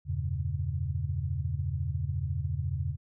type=chord; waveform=sine; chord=E diminished seventh; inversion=none; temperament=equal with one note detuned; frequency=82.41 / 96.54 / 116.54 / 138.59 Hz; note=E2 / G2 / Bb2 / Db3; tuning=0 / -26 / 0 / 0 cents; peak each=-33 / -34 / -37 / -34 dBFS; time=0.05-2.97 s; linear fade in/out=50 ms; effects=none